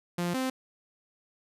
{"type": "tone pair in turn", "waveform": "sawtooth", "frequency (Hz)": [174.7, 260], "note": ["F3", "C4"], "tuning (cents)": [1, -11], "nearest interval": "perfect fifth", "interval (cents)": 688, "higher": "second", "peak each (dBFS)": [-24, -24], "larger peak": "neither", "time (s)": [[0.18, 0.34], [0.34, 0.5]], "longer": "neither", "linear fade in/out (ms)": 5, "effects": ["resampled to 32000 Hz"]}